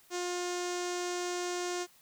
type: tone with low-pass filter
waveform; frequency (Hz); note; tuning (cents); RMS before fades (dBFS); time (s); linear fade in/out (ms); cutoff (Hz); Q
sawtooth; 355.4; F4; +30; -35; 0.1-1.87; 50; 6800; 3.1
effects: white hiss -62 dBFS RMS until 2.01 s